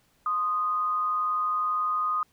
sine tone pair together, 1047 / 1239 Hz, C6 / D#6, +1 / -8 cents, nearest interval minor third, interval 291 cents, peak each -35 / -24 dBFS, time 0.26-2.23 s, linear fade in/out 2 ms, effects pink hiss -66 dBFS RMS until 2.32 s

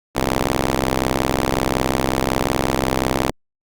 5% pulse ring-modulated tone, 65.5 Hz, C2, 2 cents sharp, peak -3 dBFS, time 0.15-3.31 s, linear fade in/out 5 ms, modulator 284 Hz, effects Opus 48 kbps

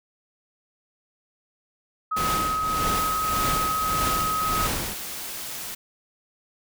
sine tone, 1269 Hz, D#6, 34 cents sharp, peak -23 dBFS, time 2.11-4.67 s, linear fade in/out 10 ms
pink noise with tremolo, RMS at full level -26 dBFS, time 2.16-4.94 s, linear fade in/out 10 ms, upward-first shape triangle, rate 1.7 Hz, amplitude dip 75%
white noise, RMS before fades -34 dBFS, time 2.94-5.75 s, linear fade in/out 10 ms
effects none

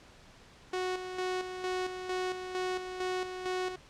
sawtooth tone with tremolo, 368.3 Hz, F#4, 8 cents flat, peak -27 dBFS, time 0.73-3.76 s, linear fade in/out 5 ms, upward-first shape square, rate 2.2 Hz, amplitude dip 55%, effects pink hiss -56 dBFS RMS until 3.89 s + low-pass 6000 Hz 12 dB/octave

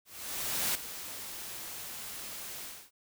white noise with ADSR envelope, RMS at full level -30 dBFS, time 0.05-2.91 s, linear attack 700 ms, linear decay 6 ms, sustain -12 dB, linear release 280 ms, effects none

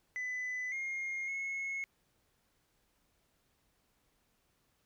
sine tone with pitch steps, 2002 / 2133 / 2179 Hz, B6 / C7 / C#7, +23 / +33 / -30 cents, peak -33 dBFS, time 0.16-1.84 s, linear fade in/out 0 ms, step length 560 ms, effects tanh soft clip ceiling -34 dBFS + pink hiss -75 dBFS RMS until 4.85 s

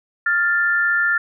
sine tone pair together, 1402 / 1766.4 Hz, F6 / A6, +6 / +6 cents, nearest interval major third, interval 400 cents, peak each -18 dBFS, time 0.26-1.18 s, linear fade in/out 5 ms, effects none

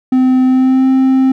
triangle tone with pitch glide, 257.3 to 263.2 Hz, C4 to C4, -29 to +10 cents, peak -5 dBFS, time 0.12-1.32 s, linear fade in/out 5 ms, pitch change +39 cents, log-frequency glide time 0.45-0.89 s, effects none

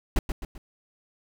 brown noise with echo, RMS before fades -20 dBFS, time 0.16-0.19 s, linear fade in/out 2 ms, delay 130 ms, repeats 3, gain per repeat -7 dB, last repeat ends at 0.58 s, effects none

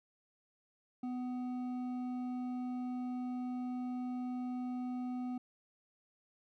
sine tone with hard clipping, 249.8 Hz, B3, 20 cents sharp, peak -38 dBFS, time 1.03-5.38 s, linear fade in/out 5 ms, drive 7 dB, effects none

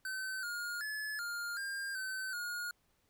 square tone with pitch steps, 1532 / 1425 / 1717 / 1408 / 1602 / 1531 / 1434 Hz, G6 / F6 / A6 / F6 / G6 / G6 / F6, -40 / +34 / -43 / +14 / +37 / -41 / +45 cents, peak -38 dBFS, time 0.05-2.71 s, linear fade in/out 2 ms, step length 380 ms, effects pink hiss -75 dBFS RMS until 3.09 s

